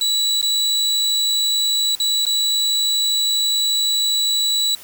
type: tone with dropouts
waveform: 35% pulse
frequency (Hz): 3931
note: B7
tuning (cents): -9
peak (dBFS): -14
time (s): 0.01-4.75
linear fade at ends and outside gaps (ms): 2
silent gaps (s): 0.414-0.427 / 1.952-2 / 2.253-2.266
effects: white hiss -41 dBFS RMS until 4.83 s